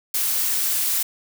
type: noise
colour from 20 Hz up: blue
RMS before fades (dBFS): -22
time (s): 0.14-1.03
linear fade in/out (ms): 5
effects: none